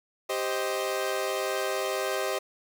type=chord; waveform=sawtooth; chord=C minor; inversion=second; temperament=equal with one note detuned; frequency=392 / 523.3 / 625.1 Hz; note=G4 / C5 / Eb5; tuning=0 / 0 / +8 cents; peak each=-28 dBFS; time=0.29-2.39 s; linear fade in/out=10 ms; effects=10-bit